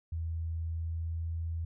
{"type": "tone with pitch glide", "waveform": "sine", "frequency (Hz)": [82, 82.57], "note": ["E2", "E2"], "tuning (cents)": [-9, 3], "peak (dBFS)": -32, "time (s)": [0.12, 1.65], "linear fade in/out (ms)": 5, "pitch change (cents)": 12, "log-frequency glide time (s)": [0.66, 1.29], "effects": []}